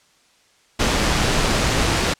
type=noise with amplitude modulation; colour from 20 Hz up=pink; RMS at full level=-17 dBFS; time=0.79-2.14 s; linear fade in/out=10 ms; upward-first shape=sine; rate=120 Hz; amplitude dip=30%; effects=white hiss -57 dBFS RMS until 2.19 s + low-pass 7000 Hz 12 dB/octave